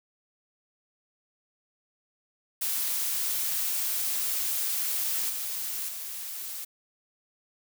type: noise with level steps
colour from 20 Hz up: blue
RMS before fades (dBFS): -29 / -33 / -37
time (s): 2.61-6.65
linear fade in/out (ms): 10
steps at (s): 5.29 / 5.88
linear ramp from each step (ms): 10
effects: none